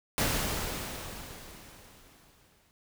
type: noise with exponential decay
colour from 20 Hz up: pink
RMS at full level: -27 dBFS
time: 0.18-2.71 s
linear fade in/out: 0 ms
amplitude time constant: 550 ms
effects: none